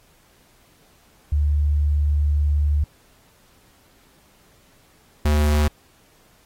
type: tone pair in turn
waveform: sine / square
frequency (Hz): 73.5 / 74.74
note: D2 / D2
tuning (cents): +2 / +31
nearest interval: unison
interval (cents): 29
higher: second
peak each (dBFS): -16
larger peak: neither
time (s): 1.32-2.84 / 5.25-5.68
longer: first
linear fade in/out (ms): 5
effects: pink hiss -57 dBFS RMS until 6.45 s + AAC 48 kbps